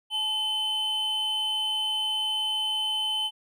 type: tone pair together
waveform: triangle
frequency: 859 / 3053 Hz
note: A5 / G7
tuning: -42 / -46 cents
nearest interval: octave + minor seventh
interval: 2196 cents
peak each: -34 / -24 dBFS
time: 0.1-3.31 s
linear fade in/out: 50 ms
effects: none